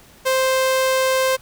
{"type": "tone", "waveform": "sawtooth", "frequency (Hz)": 523.3, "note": "C5", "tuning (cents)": 0, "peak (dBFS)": -12, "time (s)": [0.25, 1.37], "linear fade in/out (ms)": 20, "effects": ["pink hiss -48 dBFS RMS until 1.41 s"]}